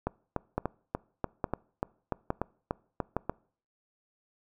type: two click trains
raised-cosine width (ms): 1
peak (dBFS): -14 / -15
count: 4 / 12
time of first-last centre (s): 0.58-3.166 / 0.07-3.296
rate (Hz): 1.16 / 3.41
effects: noise-tail reverb RT60 0.5 s tail -24 dB re dry